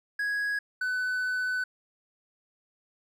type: tone pair in turn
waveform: triangle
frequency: 1661.2 / 1502.5 Hz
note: G#6 / F#6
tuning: 0 / +26 cents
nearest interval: major second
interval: 174 cents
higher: first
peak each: -25 dBFS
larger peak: neither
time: 0.19-0.59 / 0.81-1.64 s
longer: second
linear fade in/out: 5 ms
effects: none